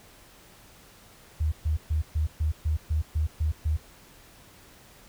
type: tone bursts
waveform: sine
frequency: 77.2 Hz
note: D#2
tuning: 13 cents flat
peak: -22 dBFS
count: 10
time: 1.4-3.77 s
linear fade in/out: 10 ms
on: 120 ms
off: 130 ms
effects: pink hiss -53 dBFS RMS until 5.08 s